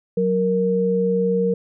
sine tone pair together, 185.01 / 466.2 Hz, F#3 / A#4, 0 / 0 cents, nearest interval octave + major third, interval 1600 cents, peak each -21 / -18 dBFS, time 0.17-1.54 s, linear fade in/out 5 ms, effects none

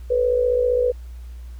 sine tone with amplitude modulation, 493.9 Hz, B4, in tune, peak -13 dBFS, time 0.1-0.92 s, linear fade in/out 10 ms, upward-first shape sine, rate 55.3 Hz, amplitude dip 65%, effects added 60 Hz sine -33 dBFS peak until 1.59 s + pink hiss -56 dBFS RMS until 1.59 s

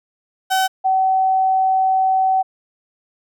35% pulse / sine tone pair in turn, 760 / 760 Hz, F#5 / F#5, +46 / +46 cents, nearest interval unison, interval 0 cents, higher neither, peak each -13 dBFS, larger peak neither, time 0.5-0.68 / 0.84-2.43 s, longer second, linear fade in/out 20 ms, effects none

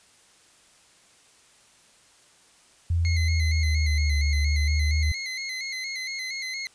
sine linear two-way sweep, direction down then up, 85.5 to 72.2 to 76.8 Hz, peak -20 dBFS, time 2.9-5.12 s, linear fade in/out 5 ms, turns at 4.23 s
25% pulse tone with vibrato, 2100 Hz, C7, 6 cents sharp, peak -26 dBFS, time 3.05-6.67 s, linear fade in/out 0 ms, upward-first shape square, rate 4.3 Hz, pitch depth 46 cents each way
effects white hiss -57 dBFS RMS until 6.74 s + resampled to 22050 Hz

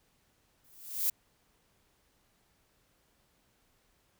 violet noise with exponential growth, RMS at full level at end -26 dBFS, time 0.64-1.1 s, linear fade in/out 5 ms, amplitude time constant 100 ms, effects pink hiss -71 dBFS RMS until 4.19 s

